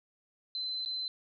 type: tone with dropouts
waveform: sine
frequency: 4059 Hz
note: B7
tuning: 47 cents sharp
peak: -33 dBFS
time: 0.55-1.08 s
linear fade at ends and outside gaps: 1 ms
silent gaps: 0.85-0.859 s
effects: none